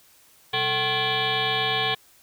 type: tone with frequency modulation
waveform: sine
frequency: 2033 Hz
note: B6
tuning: 50 cents sharp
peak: -21 dBFS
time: 0.53-1.95 s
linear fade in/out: 10 ms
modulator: 318 Hz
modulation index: 5.3
effects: white hiss -56 dBFS RMS until 2.22 s